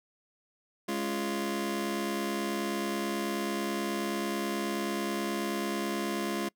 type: chord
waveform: sawtooth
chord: Db major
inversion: second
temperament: just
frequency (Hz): 207.9 / 277.2 / 346.5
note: Ab3 / Db4 / F4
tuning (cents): +2 / 0 / -14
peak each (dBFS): -30 / -33 / -30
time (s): 0.88-6.49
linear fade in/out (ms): 10
effects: noise-tail reverb RT60 0.1 s tail -24 dB re dry